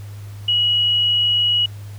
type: tone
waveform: sine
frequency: 2913 Hz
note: F#7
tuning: 28 cents flat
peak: -14 dBFS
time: 0.48-1.66 s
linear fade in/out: 5 ms
effects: added 102 Hz sine -31 dBFS peak until 1.98 s + pink hiss -47 dBFS RMS until 1.98 s